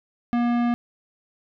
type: tone with tanh clipping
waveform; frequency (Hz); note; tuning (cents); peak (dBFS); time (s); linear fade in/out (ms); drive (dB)
sine; 239; A#3; +43; -21; 0.33-0.74; 0; 17
effects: none